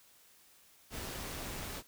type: noise with amplitude modulation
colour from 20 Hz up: pink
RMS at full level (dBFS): -40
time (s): 0.9-1.83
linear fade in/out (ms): 50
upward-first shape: sine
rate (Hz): 199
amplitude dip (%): 40
effects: white hiss -63 dBFS RMS until 1.87 s